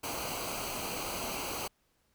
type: noise with comb filter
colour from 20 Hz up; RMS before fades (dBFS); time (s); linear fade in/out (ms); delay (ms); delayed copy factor
pink; -37; 0.03-1.68; 10; 0.56; -0.7
effects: pink hiss -73 dBFS RMS until 2.14 s